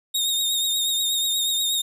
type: tone with vibrato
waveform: sawtooth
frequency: 3711 Hz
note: A#7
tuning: 9 cents flat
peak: -18 dBFS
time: 0.14-1.82 s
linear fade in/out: 10 ms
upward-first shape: triangle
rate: 8.3 Hz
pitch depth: 47 cents each way
effects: none